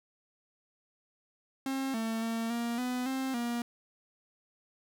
45% pulse tone with pitch steps, 268 / 224.8 / 227.6 / 235.2 / 249.8 / 264.3 / 237.7 Hz, C4 / A3 / A#3 / A#3 / B3 / C4 / A#3, +42 / +37 / -41 / +16 / +20 / +18 / +34 cents, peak -31 dBFS, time 1.66-3.62 s, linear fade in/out 2 ms, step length 280 ms, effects none

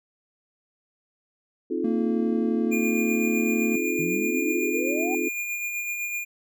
sine chord, F dominant seventh, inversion second, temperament equal with one note detuned, 261.6 / 311.1 / 349.2 / 430.4 Hz, C4 / Eb4 / F4 / A4, 0 / 0 / 0 / -38 cents, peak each -31 / -30 / -28 / -31 dBFS, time 1.7-5.29 s, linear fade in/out 10 ms
triangle tone, 230 Hz, A#3, 23 cents flat, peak -22 dBFS, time 1.84-3.76 s, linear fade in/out 5 ms
square tone with tremolo, 2419 Hz, D#7, 49 cents flat, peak -27 dBFS, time 2.71-6.25 s, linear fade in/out 20 ms, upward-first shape sine, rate 7.9 Hz, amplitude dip 35%
sine exponential sweep, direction up, 154.6 to 784 Hz, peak -30 dBFS, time 3.99-5.15 s, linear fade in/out 2 ms
effects none

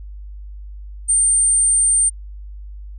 sine tone, 8870 Hz, C#9, in tune, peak -12 dBFS, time 1.08-2.1 s, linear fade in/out 20 ms, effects added 50 Hz sine -31 dBFS peak until 2.98 s

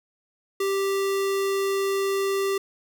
square tone, 392 Hz, G4, in tune, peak -23 dBFS, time 0.6-2.58 s, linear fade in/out 5 ms, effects none

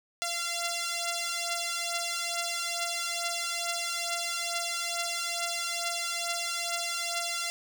5% pulse beating tone pair, 686 / 688.3 Hz, F5 / F5, -31 / -25 cents, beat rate 2.3 Hz, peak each -21 / -23 dBFS, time 0.22-7.5 s, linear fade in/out 0 ms, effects none

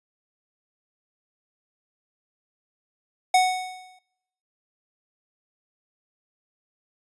square tone with exponential decay, 740 Hz, F#5, in tune, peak -14 dBFS, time 3.34-3.99 s, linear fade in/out 5 ms, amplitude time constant 140 ms, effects noise-tail reverb RT60 0.9 s tail -23 dB re dry + resampled to 24000 Hz

